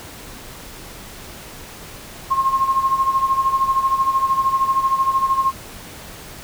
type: tone with tremolo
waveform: sine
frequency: 1071 Hz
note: C6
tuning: 40 cents sharp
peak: -12 dBFS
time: 2.3-5.52 s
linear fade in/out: 20 ms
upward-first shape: sine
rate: 13 Hz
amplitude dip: 70%
effects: pink hiss -37 dBFS RMS until 6.43 s